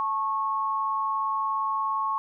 sine tone pair together, 880 / 1097.2 Hz, A5 / C#6, 0 / -18 cents, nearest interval major third, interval 382 cents, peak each -31 / -25 dBFS, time 0-2.18 s, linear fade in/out 0 ms, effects none

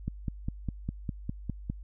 click train, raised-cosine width 5 ms, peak -19 dBFS, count 9, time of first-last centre 0.08-1.699 s, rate 4.94 Hz, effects added 50 Hz sine -41 dBFS peak until 1.83 s

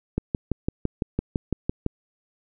click train, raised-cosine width 3 ms, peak -10 dBFS, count 11, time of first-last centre 0.18-1.864 s, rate 5.94 Hz, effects none

